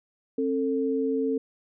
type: tone pair together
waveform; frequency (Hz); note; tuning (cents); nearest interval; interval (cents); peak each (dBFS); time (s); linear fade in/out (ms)
sine; 267.8 / 446.2; C4 / A4; +40 / +24; major sixth; 884; -26; 0.38-1.38; 5
effects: none